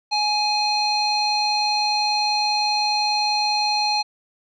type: tone with low-pass filter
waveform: square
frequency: 837 Hz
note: G#5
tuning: 13 cents sharp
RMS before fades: -21 dBFS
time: 0.11-4.03 s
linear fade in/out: 20 ms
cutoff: 4500 Hz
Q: 6.7
effects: none